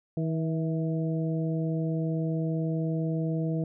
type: harmonic tone with a mistuned harmonic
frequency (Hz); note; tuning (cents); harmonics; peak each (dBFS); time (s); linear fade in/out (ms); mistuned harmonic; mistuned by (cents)
160.4; E3; -47; 1 / 2 / 3 / 4; -27 / -33 / -37 / -39; 0.17-3.64; 2; 4; +31
effects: none